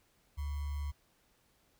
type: tone with sample-and-hold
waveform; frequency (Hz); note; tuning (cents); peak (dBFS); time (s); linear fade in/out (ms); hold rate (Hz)
sine; 72.3; D2; -27; -34; 0.37-0.92; 20; 1050
effects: pink hiss -71 dBFS RMS until 1.79 s